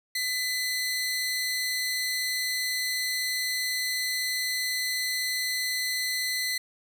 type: tone pair together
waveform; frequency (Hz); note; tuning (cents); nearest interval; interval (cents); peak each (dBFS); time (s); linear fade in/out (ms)
sawtooth; 2005 / 4248; B6 / C8; +26 / +25; octave + minor second; 1299; -25 / -29; 0.15-6.58; 5
effects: none